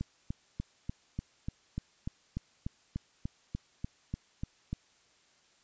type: click train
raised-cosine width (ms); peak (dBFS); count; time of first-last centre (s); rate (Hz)
5; -22; 17; 0.01-4.73; 3.39
effects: white hiss -66 dBFS RMS until 5.63 s + resampled to 16000 Hz